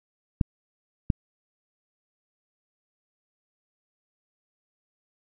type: clicks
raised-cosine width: 5 ms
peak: -8 dBFS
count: 2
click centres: 0.412 / 1.102 s
effects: none